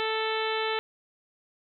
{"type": "harmonic tone", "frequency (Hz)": 440.4, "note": "A4", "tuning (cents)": 2, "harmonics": [1, 2, 3, 4, 5, 6, 7, 8, 9], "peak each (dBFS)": [-30, -33, -35, -36, -37, -38, -38, -39, -40], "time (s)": [0, 0.79], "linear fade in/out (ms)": 0, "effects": []}